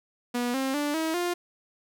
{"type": "tone with pitch steps", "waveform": "sawtooth", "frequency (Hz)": [243, 266.5, 292.3, 320.6, 351.7], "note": ["B3", "C4", "D4", "E4", "F4"], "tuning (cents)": [-28, 32, -8, -48, 12], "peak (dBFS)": -22, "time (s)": [0.34, 1.34], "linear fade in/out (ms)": 10, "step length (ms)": 200, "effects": []}